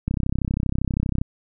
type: click train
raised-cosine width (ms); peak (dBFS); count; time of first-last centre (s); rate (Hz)
5; -10; 38; 0.08-1.215; 32.6
effects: none